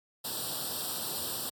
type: noise with comb filter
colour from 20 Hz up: white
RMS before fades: -35 dBFS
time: 0.24-1.5 s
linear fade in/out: 10 ms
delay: 0.23 ms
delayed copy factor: +0.9
effects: high-pass 100 Hz 12 dB/octave + AAC 64 kbps